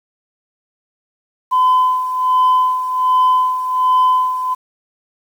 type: tone with tremolo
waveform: sine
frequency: 1016 Hz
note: B5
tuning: 49 cents sharp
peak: -7 dBFS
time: 1.51-4.55 s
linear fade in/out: 20 ms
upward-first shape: sine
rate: 1.3 Hz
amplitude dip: 70%
effects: tanh soft clip ceiling -7 dBFS + 7-bit